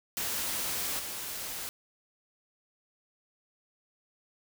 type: noise with level steps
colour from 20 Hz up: white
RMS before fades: -33 / -38 dBFS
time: 0.17-1.69 s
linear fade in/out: 0 ms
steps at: 0.99 s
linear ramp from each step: 2 ms
effects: none